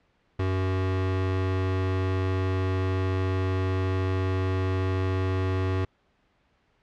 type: tone pair together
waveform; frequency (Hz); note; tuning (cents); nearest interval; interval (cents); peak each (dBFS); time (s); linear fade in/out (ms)
square; 93.99 / 376.5; F#2 / F#4; +28 / +30; 2 octaves; 2402; -25 / -33; 0.39-5.85; 5
effects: pink hiss -67 dBFS RMS until 6.82 s + low-pass 3000 Hz 12 dB/octave